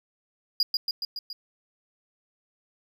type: tone with echo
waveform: triangle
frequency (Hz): 4866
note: D#8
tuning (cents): -39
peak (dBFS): -18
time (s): 0.6-0.63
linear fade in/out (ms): 2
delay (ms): 140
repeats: 5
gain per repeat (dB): -3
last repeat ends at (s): 1.33
effects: none